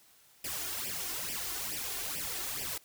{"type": "noise with flanger", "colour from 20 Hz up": "white", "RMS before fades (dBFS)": -37, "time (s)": [0.44, 2.78], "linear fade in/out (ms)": 5, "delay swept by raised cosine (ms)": [0.37, 2.87], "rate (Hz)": 2.3, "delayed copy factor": 0.85, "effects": ["white hiss -62 dBFS RMS until 2.84 s"]}